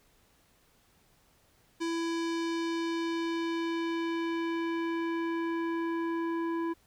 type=tone with low-pass filter sweep; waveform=square; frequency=332.8 Hz; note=E4; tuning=17 cents sharp; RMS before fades=-32 dBFS; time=1.8-6.74 s; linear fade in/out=20 ms; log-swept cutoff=6400 to 1300 Hz; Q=1.1; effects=pink hiss -66 dBFS RMS until 6.86 s